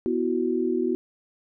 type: chord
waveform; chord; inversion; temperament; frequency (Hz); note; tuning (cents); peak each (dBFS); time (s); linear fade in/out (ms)
sine; B suspended fourth; none; equal; 246.9 / 329.6 / 370; B3 / E4 / F#4; 0 / 0 / 0; -27 / -27 / -25; 0.06-0.95; 0
effects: none